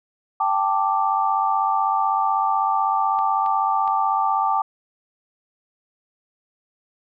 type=chord; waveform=sine; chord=G suspended second; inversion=none; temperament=equal; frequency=784 / 880 / 1174.7 Hz; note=G5 / A5 / D6; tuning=0 / 0 / 0 cents; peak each=-22 dBFS; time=0.4-4.62 s; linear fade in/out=5 ms
type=clicks; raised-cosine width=0.3 ms; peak=-25 dBFS; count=3; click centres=3.189 / 3.462 / 3.877 s
effects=none